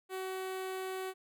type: tone with notch filter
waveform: sawtooth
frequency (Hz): 376.8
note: F#4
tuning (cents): +32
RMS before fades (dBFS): -39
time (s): 0.09-1.14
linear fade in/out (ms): 50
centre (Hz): 5500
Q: 1.9
effects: none